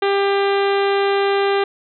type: harmonic tone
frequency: 397.4 Hz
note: G4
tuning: 24 cents sharp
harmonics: 1 / 2 / 3 / 4 / 5 / 6 / 7 / 8 / 9 / 10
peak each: -16 / -22 / -26 / -28 / -30 / -32 / -33 / -34 / -35 / -36 dBFS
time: 0.02-1.64 s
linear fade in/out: 5 ms
effects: none